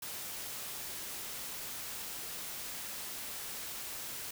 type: noise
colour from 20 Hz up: white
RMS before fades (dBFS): -42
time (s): 0.02-4.31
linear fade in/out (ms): 5
effects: none